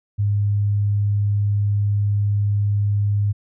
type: tone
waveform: sine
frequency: 102.4 Hz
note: G#2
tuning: 24 cents flat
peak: -16 dBFS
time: 0.18-3.33 s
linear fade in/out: 20 ms
effects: none